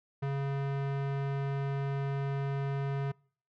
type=tone; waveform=square; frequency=138.59 Hz; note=C#3; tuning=in tune; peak=-31 dBFS; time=0.22-3.12 s; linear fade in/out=10 ms; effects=noise-tail reverb RT60 0.5 s tail -26 dB re dry + low-pass 2000 Hz 12 dB/octave